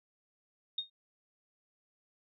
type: tone with exponential decay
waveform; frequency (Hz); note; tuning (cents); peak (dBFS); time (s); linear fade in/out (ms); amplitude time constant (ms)
sine; 3700; A#7; -14; -29; 0.78-0.9; 5; 25
effects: none